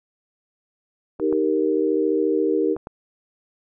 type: chord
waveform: sine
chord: Eb major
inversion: none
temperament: equal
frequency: 311.1 / 392 / 466.2 Hz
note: Eb4 / G4 / Bb4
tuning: 0 / 0 / 0 cents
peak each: -22 dBFS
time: 1.19-2.77 s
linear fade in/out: 50 ms
type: clicks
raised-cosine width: 1 ms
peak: -19 dBFS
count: 4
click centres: 1.198 / 1.327 / 2.765 / 2.871 s
effects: none